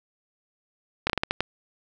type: slowing click train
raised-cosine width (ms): 0.3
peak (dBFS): -7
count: 7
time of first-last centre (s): 1.07-1.406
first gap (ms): 27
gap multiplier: 1.29
effects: none